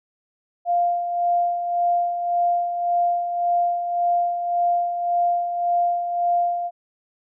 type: tone with tremolo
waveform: sine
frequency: 698.5 Hz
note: F5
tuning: in tune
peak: -16 dBFS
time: 0.65-6.71 s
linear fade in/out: 50 ms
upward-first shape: sine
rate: 1.8 Hz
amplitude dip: 55%
effects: none